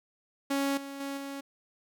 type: tone with level steps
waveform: sawtooth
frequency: 277.2 Hz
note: C#4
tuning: in tune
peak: -23 / -35 / -30 / -33 dBFS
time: 0.5-1.41 s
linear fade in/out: 10 ms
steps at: 0.77 / 1 / 1.17 s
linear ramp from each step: 5 ms
effects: none